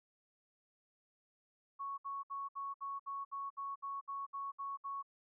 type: tone bursts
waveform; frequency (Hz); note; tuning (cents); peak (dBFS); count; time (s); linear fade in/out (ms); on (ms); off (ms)
sine; 1108.7; C#6; 0; -39; 13; 1.79-5.028; 20; 190; 64
effects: none